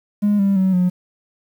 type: tone with pitch steps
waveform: triangle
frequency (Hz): 206.4 / 197.42 / 188.83 / 180.62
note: G#3 / G3 / F#3 / F#3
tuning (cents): -10 / +13 / +36 / -41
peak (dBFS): -10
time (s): 0.22-0.9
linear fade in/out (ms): 20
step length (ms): 170
effects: tanh soft clip ceiling -9 dBFS + 8-bit